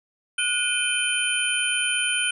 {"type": "tone cluster", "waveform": "sine", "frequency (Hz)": [1458, 2425, 2554, 3076, 9580], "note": ["F#6", "D#7", "D#7", "G7", "D9"], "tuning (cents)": [-26, -45, 45, -33, 33], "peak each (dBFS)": [-27, -29, -32, -26, -27], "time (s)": [0.38, 2.31], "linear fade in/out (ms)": 5, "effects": []}